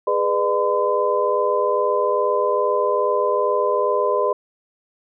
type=tone cluster; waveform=sine; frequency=412 / 494.4 / 602 / 1017 Hz; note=G#4 / B4 / D5 / C6; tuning=-14 / +2 / +43 / -50 cents; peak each=-22 dBFS; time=0.07-4.33 s; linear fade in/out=5 ms; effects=none